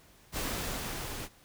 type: noise with level ramp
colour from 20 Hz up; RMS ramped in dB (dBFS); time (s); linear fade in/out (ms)
pink; -33 to -40; 0.32-1.29; 50
effects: pink hiss -60 dBFS RMS until 1.44 s